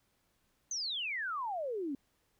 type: exponential sweep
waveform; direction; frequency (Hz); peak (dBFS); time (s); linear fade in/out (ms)
sine; down; 6390 to 261.6; -34; 0.71-1.95; 2
effects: pink hiss -75 dBFS RMS until 2.39 s